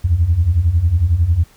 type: beating tone pair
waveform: sine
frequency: 77.6 / 88.6 Hz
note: D#2 / F2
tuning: -4 / +25 cents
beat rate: 11 Hz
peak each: -16 / -12 dBFS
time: 0.04-1.44 s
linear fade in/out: 10 ms
effects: tanh soft clip ceiling -4 dBFS + pink hiss -50 dBFS RMS until 1.56 s